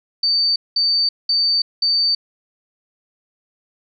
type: tone bursts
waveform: sine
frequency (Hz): 4586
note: D8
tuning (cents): -42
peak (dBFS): -14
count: 4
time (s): 0.23-2.15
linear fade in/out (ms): 5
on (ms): 330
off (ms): 200
effects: none